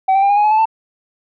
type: tone with pitch steps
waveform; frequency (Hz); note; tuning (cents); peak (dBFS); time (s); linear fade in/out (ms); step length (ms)
sine; 764 / 780.5 / 797.4 / 814.6 / 832.2 / 850.2 / 868.5 / 887.3; G5 / G5 / G5 / G#5 / G#5 / G#5 / A5 / A5; -45 / -8 / +29 / -34 / +3 / +40 / -23 / +14; -7; 0.08-0.656; 10; 72
effects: tanh soft clip ceiling -9 dBFS